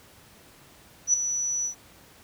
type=tone with ADSR envelope; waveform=sine; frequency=5920 Hz; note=F#8; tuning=in tune; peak=-15 dBFS; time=1.07-1.75 s; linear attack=67 ms; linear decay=4 ms; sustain=-10 dB; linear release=99 ms; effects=pink hiss -53 dBFS RMS until 2.23 s + high-pass 60 Hz 12 dB/octave